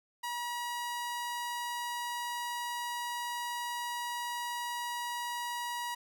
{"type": "tone", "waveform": "sawtooth", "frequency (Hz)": 961, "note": "B5", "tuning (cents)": -48, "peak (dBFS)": -31, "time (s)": [0.23, 5.95], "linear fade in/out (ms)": 10, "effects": []}